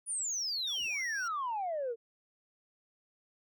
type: exponential sweep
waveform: sine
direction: down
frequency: 9956 to 444.5 Hz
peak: -31 dBFS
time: 0.06-1.96 s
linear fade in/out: 50 ms
type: tone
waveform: triangle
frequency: 5630 Hz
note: F8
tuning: 13 cents sharp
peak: -38 dBFS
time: 0.67-1.28 s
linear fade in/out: 5 ms
effects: tanh soft clip ceiling -29 dBFS